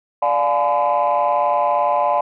sine chord, D diminished seventh, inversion none, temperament just, 587.3 / 704.8 / 845.8 / 1014.9 Hz, D5 / F5 / Ab5 / Cb6, 0 / +16 / +31 / +47 cents, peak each -19 dBFS, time 0.22-2.21 s, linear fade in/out 5 ms, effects tanh soft clip ceiling -9 dBFS

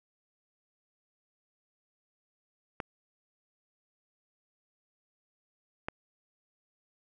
clicks, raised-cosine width 0.5 ms, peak -19 / -18 dBFS, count 2, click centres 2.802 / 5.885 s, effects none

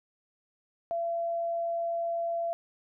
sine tone, 677 Hz, E5, 46 cents sharp, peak -28 dBFS, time 0.91-2.53 s, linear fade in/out 0 ms, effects none

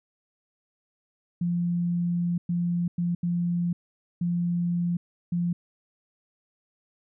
sine tone bursts at uneven times, 173.6 Hz, F3, 10 cents flat, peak -23 dBFS, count 6, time 1.41-2.38 / 2.49-2.88 / 2.98-3.15 / 3.23-3.73 / 4.21-4.97 / 5.32-5.53 s, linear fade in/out 5 ms, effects none

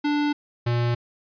square tone pair in turn, 293.7 / 119.49 Hz, D4 / A#2, 0 / +43 cents, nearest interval octave + major third, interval 1557 cents, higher first, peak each -21 dBFS, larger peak neither, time 0.04-0.33 / 0.66-0.95 s, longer neither, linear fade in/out 10 ms, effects resampled to 11025 Hz

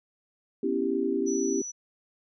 sine chord, C# half-diminished seventh, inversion third, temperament equal, 246.9 / 277.2 / 329.6 / 392 Hz, B3 / C#4 / E4 / G4, 0 / 0 / 0 / 0 cents, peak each -32 / -30 / -31 / -28 dBFS, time 0.63-1.62 s, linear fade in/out 5 ms
sine tone, 5920 Hz, F#8, in tune, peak -34 dBFS, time 1.26-1.72 s, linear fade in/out 20 ms
effects none

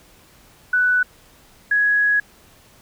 sine tone pair in turn, 1488 / 1670.2 Hz, F#6 / G#6, +9 / +9 cents, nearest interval major second, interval 200 cents, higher second, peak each -14 dBFS, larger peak neither, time 0.73-1.03 / 1.71-2.2 s, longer second, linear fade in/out 5 ms, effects pink hiss -51 dBFS RMS until 2.81 s

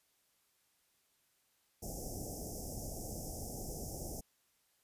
pink band-stop noise, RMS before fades -43 dBFS, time 1.82-4.21 s, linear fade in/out 10 ms, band 800 to 5200 Hz, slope 96 dB/octave, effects white hiss -75 dBFS RMS until 4.83 s + resampled to 32000 Hz

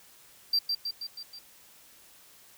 triangle tone with echo, 4707 Hz, D8, 3 cents sharp, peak -21 dBFS, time 0.53-0.59 s, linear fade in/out 5 ms, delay 160 ms, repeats 5, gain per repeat -4 dB, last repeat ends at 1.39 s, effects white hiss -56 dBFS RMS until 2.57 s

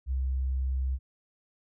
sine tone, 65.41 Hz, C2, in tune, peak -26 dBFS, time 0.06-0.99 s, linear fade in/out 50 ms, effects none

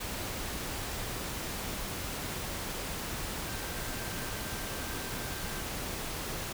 sine tone in noise, 1568 Hz, G6, in tune, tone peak -48 dBFS, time 3.47-5.62 s, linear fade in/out 10 ms, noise pink, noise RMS -37 dBFS, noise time 0-6.53 s, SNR -14 dB, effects none

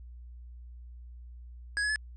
square tone with pitch steps, 1661.2 / 1691.2 / 1721.8 Hz, G#6 / G#6 / A6, 0 / +31 / -38 cents, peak -28 dBFS, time 1.77-1.959 s, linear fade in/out 0 ms, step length 63 ms, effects added 60 Hz sine -44 dBFS peak until 2.16 s + resampled to 22050 Hz

